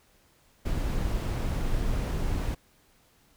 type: noise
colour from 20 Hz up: brown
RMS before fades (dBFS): -28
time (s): 0.65-2.55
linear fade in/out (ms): 10
effects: pink hiss -63 dBFS RMS until 3.36 s